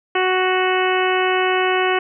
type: harmonic tone with a mistuned harmonic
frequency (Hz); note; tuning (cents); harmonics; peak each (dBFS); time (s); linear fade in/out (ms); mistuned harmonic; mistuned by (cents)
370.9; F#4; +4; 1 / 2 / 3 / 4 / 5 / 6 / 7 / 8; -19 / -22 / -24 / -25 / -26 / -27 / -27 / -28; 0.15-1.99; 5; 6; -21
effects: none